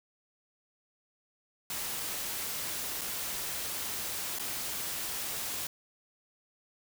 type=noise with dropouts; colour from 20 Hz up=white; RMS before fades=-36 dBFS; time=1.7-5.67 s; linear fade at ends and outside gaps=2 ms; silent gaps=3.011-3.015 / 4.387-4.395 s; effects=none